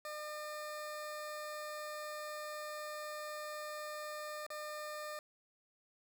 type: tone with dropouts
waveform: 20% pulse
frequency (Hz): 604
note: D5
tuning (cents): +48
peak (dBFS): -37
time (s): 0.05-5.19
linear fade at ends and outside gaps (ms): 1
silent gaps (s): 4.465-4.503
effects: none